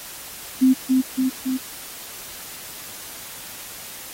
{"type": "tone with echo", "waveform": "sine", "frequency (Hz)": 259.7, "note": "C4", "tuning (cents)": -13, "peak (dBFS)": -11, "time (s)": [0.61, 0.74], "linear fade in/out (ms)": 20, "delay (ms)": 280, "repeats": 3, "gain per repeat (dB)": -3, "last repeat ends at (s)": 1.58, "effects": ["white hiss -37 dBFS RMS until 4.13 s", "AAC 48 kbps"]}